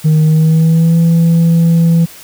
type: tone with pitch glide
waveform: sine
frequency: 155.56 to 166.73 Hz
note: D#3 to E3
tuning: 0 to +20 cents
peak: -3 dBFS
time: 0.04-2.06 s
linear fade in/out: 20 ms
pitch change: +120 cents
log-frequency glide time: 0.23-0.97 s
effects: tanh soft clip ceiling -5 dBFS + white hiss -35 dBFS RMS until 2.23 s